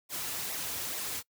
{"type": "noise with flanger", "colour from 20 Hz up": "white", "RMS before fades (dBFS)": -36, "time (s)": [0.09, 1.23], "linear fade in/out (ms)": 50, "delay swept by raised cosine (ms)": [0.63, 5.43], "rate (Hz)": 2.3, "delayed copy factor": -0.6, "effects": ["noise-tail reverb RT60 0.1 s tail -23 dB re dry"]}